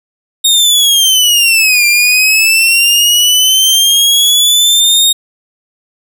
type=linear two-way sweep; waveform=sawtooth; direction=down then up; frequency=3729 to 2375 to 3729 Hz; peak=-3 dBFS; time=0.44-5.13 s; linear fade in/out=10 ms; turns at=1.86 s; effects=none